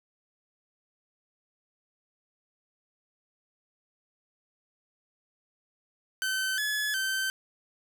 sawtooth tone with pitch steps, 1534 / 1706 / 1546 Hz, G6 / G#6 / G6, -38 / +46 / -24 cents, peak -24 dBFS, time 6.22-7.3 s, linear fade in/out 0 ms, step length 360 ms, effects none

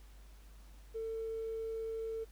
triangle tone with tanh clipping, 448.2 Hz, A4, 32 cents sharp, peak -36 dBFS, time 0.94-2.25 s, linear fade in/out 20 ms, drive 1 dB, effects added 50 Hz sine -53 dBFS peak until 2.31 s + pink hiss -65 dBFS RMS until 2.31 s

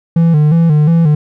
triangle tone with vibrato, 158.3 Hz, D#3, 30 cents sharp, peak -4 dBFS, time 0.16-1.15 s, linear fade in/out 5 ms, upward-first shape square, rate 2.8 Hz, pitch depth 90 cents each way, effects none

